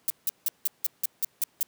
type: noise bursts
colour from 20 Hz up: violet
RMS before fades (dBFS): -25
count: 9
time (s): 0.08-1.629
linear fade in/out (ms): 0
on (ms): 21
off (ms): 170
effects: pink hiss -65 dBFS RMS until 1.67 s + high-pass 150 Hz 12 dB/octave